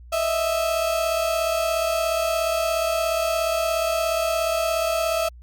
35% pulse tone pair together, 622.3 / 659.3 Hz, D#5 / E5, 0 / 0 cents, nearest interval minor second, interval 100 cents, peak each -26 / -20 dBFS, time 0.12-5.29 s, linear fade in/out 10 ms, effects added 60 Hz sine -41 dBFS peak until 5.42 s + Opus 48 kbps

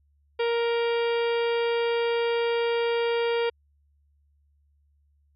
harmonic tone, 467.9 Hz, A#4, 6 cents sharp, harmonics 1 / 2 / 3 / 4 / 5 / 6 / 7 / 8 / 10, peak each -23 / -33 / -37 / -39 / -37 / -39 / -40 / -46 / -47 dBFS, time 0.39-3.5 s, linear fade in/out 10 ms, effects added 72 Hz sine -62 dBFS peak until 5.35 s

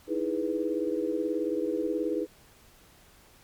sine chord, E major seventh, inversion third, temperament equal, 311.1 / 329.6 / 415.3 / 493.9 Hz, D#4 / E4 / G#4 / B4, 0 / 0 / 0 / 0 cents, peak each -32 dBFS, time 0.07-2.27 s, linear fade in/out 50 ms, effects pink hiss -57 dBFS RMS until 3.43 s + MP3 96 kbps

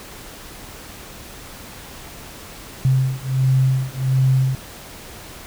sine beating tone pair, 130.81 / 132.21 Hz, C3 / C3, 0 / +18 cents, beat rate 1.4 Hz, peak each -18 dBFS, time 2.85-4.55 s, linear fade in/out 0 ms, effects pink hiss -38 dBFS RMS until 5.46 s

